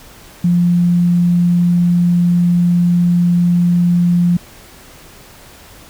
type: tone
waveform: sine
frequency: 174.61 Hz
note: F3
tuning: in tune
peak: -9 dBFS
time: 0.44-4.37 s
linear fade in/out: 5 ms
effects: pink hiss -40 dBFS RMS until 5.89 s